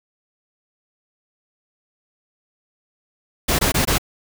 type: noise bursts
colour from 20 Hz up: pink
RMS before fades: -18 dBFS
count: 4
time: 3.48-3.983 s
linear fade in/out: 10 ms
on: 110 ms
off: 21 ms
effects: none